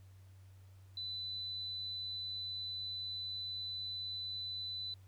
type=tone; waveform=sine; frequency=3998 Hz; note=B7; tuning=20 cents sharp; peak=-39 dBFS; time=0.97-4.94 s; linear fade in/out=2 ms; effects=added 95 Hz sine -55 dBFS peak until 5.07 s + pink hiss -71 dBFS RMS until 5.07 s